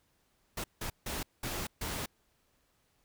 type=noise bursts at uneven times; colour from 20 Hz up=pink; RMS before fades=-37 dBFS; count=5; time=0.57-0.64 / 0.81-0.9 / 1.06-1.23 / 1.43-1.67 / 1.81-2.06 s; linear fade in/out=5 ms; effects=pink hiss -73 dBFS RMS until 3.04 s